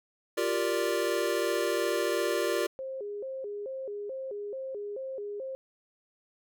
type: chord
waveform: square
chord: G minor seventh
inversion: third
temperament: equal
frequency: 349.2 / 392 / 466.2 / 587.3 Hz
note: F4 / G4 / Bb4 / D5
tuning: 0 / 0 / 0 / 0 cents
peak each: -33 dBFS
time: 0.37-2.67 s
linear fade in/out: 10 ms
type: tone with vibrato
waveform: sine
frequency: 466.5 Hz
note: A#4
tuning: 1 cent sharp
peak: -34 dBFS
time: 2.79-5.55 s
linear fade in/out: 0 ms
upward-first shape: square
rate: 2.3 Hz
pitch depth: 220 cents each way
effects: none